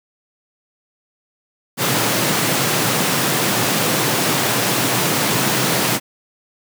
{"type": "high-pass noise", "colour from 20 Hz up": "pink", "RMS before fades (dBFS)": -18, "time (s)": [1.77, 6], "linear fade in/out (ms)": 50, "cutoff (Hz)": 110, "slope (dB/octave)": 96, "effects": []}